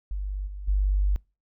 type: tone with level steps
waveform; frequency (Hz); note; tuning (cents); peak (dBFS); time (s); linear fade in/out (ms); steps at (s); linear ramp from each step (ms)
sine; 49; G1; 0; -27 / -33 / -19; 0.11-1.16; 0; 0.46 / 0.67; 20
effects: noise-tail reverb RT60 0.3 s tail -26 dB re dry